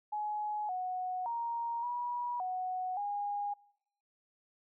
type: tone with pitch steps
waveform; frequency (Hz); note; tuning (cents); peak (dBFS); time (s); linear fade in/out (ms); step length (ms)
sine; 842 / 736 / 935 / 968 / 739 / 817; G#5 / F#5 / A#5 / B5 / F#5 / G#5; +24 / -9 / +5 / -35 / -2 / -29; -33; 0.12-3.54; 10; 570
effects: noise-tail reverb RT60 0.9 s tail -26 dB re dry